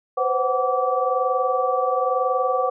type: tone cluster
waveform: sine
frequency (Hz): 504 / 525 / 746 / 1157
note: B4 / C5 / F#5 / D6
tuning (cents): +35 / +6 / +14 / -26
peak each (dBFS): -24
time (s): 0.17-2.7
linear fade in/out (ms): 10
effects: none